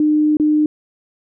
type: tone with dropouts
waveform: sine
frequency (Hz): 303.1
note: D#4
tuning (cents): -45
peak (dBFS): -11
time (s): 0-0.66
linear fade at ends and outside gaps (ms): 2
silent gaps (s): 0.37-0.398
effects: none